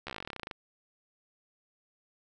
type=slowing click train; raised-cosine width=0.3 ms; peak=-22 dBFS; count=19; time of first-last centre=0.07-0.512 s; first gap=13 ms; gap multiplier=1.07; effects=none